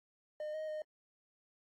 triangle tone with pitch steps, 608 / 624 / 615 Hz, D#5 / D#5 / D#5, -40 / +5 / -20 cents, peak -36 dBFS, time 0.4-0.82 s, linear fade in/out 2 ms, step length 140 ms, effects AAC 48 kbps

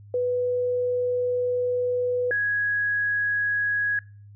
sine tone pair in turn, 494.5 / 1663.3 Hz, B4 / G#6, +2 / +2 cents, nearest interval octave + major sixth, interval 2100 cents, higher second, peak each -21 dBFS, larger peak neither, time 0.14-2.31 / 2.31-3.99 s, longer first, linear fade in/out 2 ms, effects noise-tail reverb RT60 0.4 s tail -23 dB re dry + added 102 Hz sine -44 dBFS peak until 4.35 s

